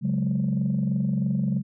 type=chord; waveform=sine; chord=C# suspended fourth; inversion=none; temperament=just; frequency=138.59 / 184.79 / 207.9 Hz; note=C#3 / F#3 / G#3; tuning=0 / -2 / +2 cents; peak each=-25 dBFS; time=0.01-1.63 s; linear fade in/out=50 ms; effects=tanh soft clip ceiling -16 dBFS